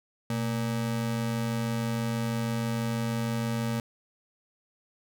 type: ring-modulated tone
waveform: square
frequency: 174.8 Hz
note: F3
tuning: 2 cents sharp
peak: -25 dBFS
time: 0.3-3.8 s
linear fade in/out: 2 ms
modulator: 53.1 Hz
effects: none